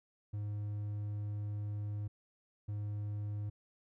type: tone bursts at uneven times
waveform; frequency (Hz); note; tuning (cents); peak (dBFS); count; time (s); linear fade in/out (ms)
triangle; 103.83; G#2; 0; -34; 2; 0.33-2.08 / 2.68-3.5; 10
effects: none